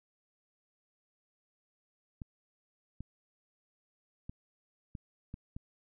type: clicks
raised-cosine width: 5 ms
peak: -29 dBFS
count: 6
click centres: 2.218 / 3.006 / 4.295 / 4.952 / 5.341 / 5.565 s
effects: none